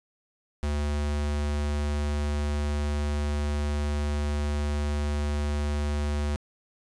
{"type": "tone", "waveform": "square", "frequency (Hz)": 73.42, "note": "D2", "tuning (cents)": 0, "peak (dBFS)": -26, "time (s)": [0.63, 6.36], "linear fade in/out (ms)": 0, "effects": ["resampled to 22050 Hz", "11-bit"]}